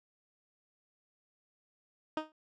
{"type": "tone with exponential decay", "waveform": "15% pulse", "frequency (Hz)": 311.1, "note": "D#4", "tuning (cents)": 0, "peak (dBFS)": -22, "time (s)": [2.17, 2.32], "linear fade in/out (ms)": 2, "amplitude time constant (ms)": 31, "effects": ["low-pass 3000 Hz 12 dB/octave"]}